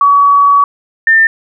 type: tone pair in turn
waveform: sine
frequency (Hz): 1133 / 1798.5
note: C#6 / A6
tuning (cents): +37 / +37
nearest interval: minor sixth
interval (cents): 800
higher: second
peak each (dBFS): -4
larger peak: neither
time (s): 0.01-0.64 / 1.07-1.27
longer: first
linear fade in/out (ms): 2
effects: none